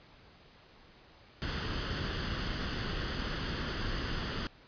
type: noise with comb filter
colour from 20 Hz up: pink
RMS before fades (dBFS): -35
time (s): 1.42-4.47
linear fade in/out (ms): 0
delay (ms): 0.64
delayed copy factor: +0.5
effects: pink hiss -58 dBFS RMS until 4.67 s + resampled to 11025 Hz